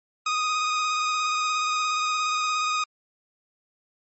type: tone with vibrato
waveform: sawtooth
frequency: 1244.5 Hz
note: D#6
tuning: in tune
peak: -19 dBFS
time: 0.26-2.84 s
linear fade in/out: 5 ms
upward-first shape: square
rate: 17 Hz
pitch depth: 15 cents each way
effects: MP3 32 kbps